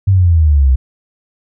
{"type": "exponential sweep", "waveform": "sine", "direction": "down", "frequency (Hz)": [99.9, 63], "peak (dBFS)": -6, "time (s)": [0.07, 0.76], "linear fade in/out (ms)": 10, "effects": []}